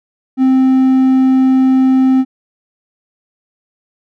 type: tone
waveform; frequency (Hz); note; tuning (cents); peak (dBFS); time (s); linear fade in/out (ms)
triangle; 261.6; C4; 0; -5; 0.37-2.25; 50
effects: none